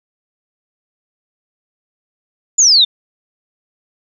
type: exponential sweep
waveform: sine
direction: down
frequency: 7140 to 3520 Hz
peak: -6 dBFS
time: 2.58-2.85 s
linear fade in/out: 10 ms
effects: none